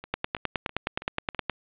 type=two click trains; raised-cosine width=0.3 ms; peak=-22 / -9 dBFS; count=5 / 14; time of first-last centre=0.04-1.347 / 0.14-1.497 s; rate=3.06 / 9.58 Hz; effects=resampled to 8000 Hz + 8-bit